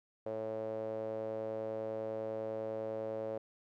sawtooth tone with band-pass filter, 110 Hz, A2, in tune, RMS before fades -39 dBFS, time 0.26-3.38 s, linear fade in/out 5 ms, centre 530 Hz, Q 6, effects none

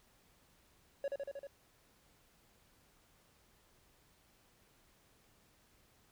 triangle tone with echo, 558 Hz, C#5, 11 cents sharp, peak -32 dBFS, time 1.04-1.08 s, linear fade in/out 2 ms, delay 78 ms, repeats 5, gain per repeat -2 dB, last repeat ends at 1.47 s, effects pink hiss -69 dBFS RMS until 6.11 s

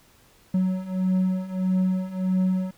triangle beating tone pair, 185 / 186.6 Hz, F#3 / F#3, 0 / +15 cents, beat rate 1.6 Hz, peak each -24 / -21 dBFS, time 0.54-2.71 s, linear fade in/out 5 ms, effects pink hiss -57 dBFS RMS until 2.77 s

